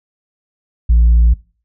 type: tone with tanh clipping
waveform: sine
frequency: 57.6 Hz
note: A#1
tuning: 20 cents flat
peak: -7 dBFS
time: 0.89-1.34 s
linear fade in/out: 10 ms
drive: 1 dB
effects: noise-tail reverb RT60 0.4 s tail -22 dB re dry